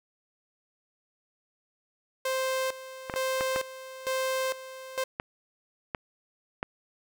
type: tone with tremolo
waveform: sawtooth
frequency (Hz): 523.3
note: C5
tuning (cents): 0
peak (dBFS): -23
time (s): 2.25-5.04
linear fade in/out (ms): 5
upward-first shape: square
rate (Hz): 1.1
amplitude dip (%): 80
type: clicks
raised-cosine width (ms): 0.5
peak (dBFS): -15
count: 7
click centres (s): 3.098 / 3.139 / 3.409 / 3.561 / 5.199 / 5.948 / 6.629
effects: none